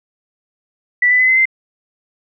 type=tone with pitch steps; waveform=sine; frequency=1967 / 1994.5 / 2022 / 2051 / 2079 Hz; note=B6 / B6 / B6 / C7 / C7; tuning=-7 / +17 / +40 / -35 / -12 cents; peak=-9 dBFS; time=1.02-1.455 s; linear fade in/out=5 ms; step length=87 ms; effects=none

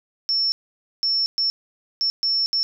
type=tone bursts at uneven times; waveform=sine; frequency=5400 Hz; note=E8; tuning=41 cents sharp; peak=-18 dBFS; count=6; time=0.29-0.52 / 1.03-1.26 / 1.38-1.5 / 2.01-2.1 / 2.23-2.46 / 2.53-2.63 s; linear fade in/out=0 ms; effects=none

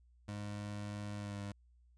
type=tone with pitch glide; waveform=25% pulse; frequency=103.2 to 100.9 Hz; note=G#2 to G#2; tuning=-10 to -49 cents; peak=-37 dBFS; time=0.28-1.52 s; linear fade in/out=5 ms; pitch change=-39 cents; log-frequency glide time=1.17-1.38 s; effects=added 60 Hz sine -63 dBFS peak until 1.97 s + resampled to 22050 Hz

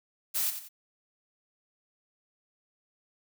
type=noise with echo; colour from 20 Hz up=blue; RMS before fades=-29 dBFS; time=0.34-0.51 s; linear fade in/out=20 ms; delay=90 ms; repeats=2; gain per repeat=-9 dB; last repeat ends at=0.69 s; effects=none

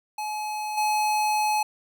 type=tone with level steps; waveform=square; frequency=850 Hz; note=G#5; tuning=40 cents sharp; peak=-29 / -22 dBFS; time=0.18-1.63 s; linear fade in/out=5 ms; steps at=0.77 s; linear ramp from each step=10 ms; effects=none

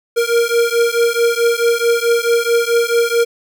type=beating tone pair; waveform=square; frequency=466.2 / 470.8 Hz; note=A#4 / A#4; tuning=0 / +17 cents; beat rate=4.6 Hz; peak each=-16 dBFS; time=0.16-3.25 s; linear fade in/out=20 ms; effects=none

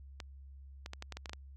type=clicks; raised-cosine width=0.2 ms; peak=-25 dBFS; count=9; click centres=0.202 / 0.861 / 0.934 / 1.024 / 1.123 / 1.17 / 1.258 / 1.295 / 1.333 s; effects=added 68 Hz sine -49 dBFS peak until 1.56 s

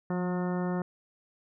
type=harmonic tone with a mistuned harmonic; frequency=180 Hz; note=F#3; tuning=47 cents flat; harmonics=1 / 2 / 3 / 4 / 5 / 6 / 7 / 8 / 10; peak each=-29 / -35 / -39 / -41 / -43 / -45 / -46 / -47 / -49 dBFS; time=0.1-0.82 s; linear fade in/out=2 ms; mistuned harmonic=1; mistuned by=-23 cents; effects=none

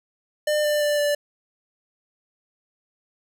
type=tone with pitch steps; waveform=square; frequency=600 / 594.8 / 589.7 / 584.6 Hz; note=D5 / D5 / D5 / D5; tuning=+37 / +22 / +7 / -8 cents; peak=-20 dBFS; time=0.47-1.15 s; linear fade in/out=5 ms; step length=170 ms; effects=none

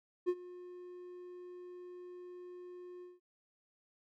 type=tone with ADSR envelope; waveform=triangle; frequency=358.2 Hz; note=F4; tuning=44 cents sharp; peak=-25 dBFS; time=0.26-3.2 s; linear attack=29 ms; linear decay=54 ms; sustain=-20 dB; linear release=180 ms; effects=none

